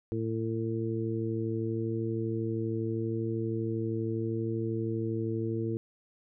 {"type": "harmonic tone", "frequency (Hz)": 112.6, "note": "A2", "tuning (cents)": 40, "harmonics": [1, 2, 3, 4], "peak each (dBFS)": [-33, -37, -33, -37], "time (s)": [0.12, 5.77], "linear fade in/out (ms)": 0, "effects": []}